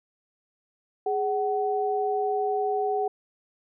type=tone pair together; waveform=sine; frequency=415.3 / 752 Hz; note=G#4 / F#5; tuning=0 / +28 cents; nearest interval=minor seventh; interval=1028 cents; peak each=-26 dBFS; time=1.06-3.08 s; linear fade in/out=5 ms; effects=none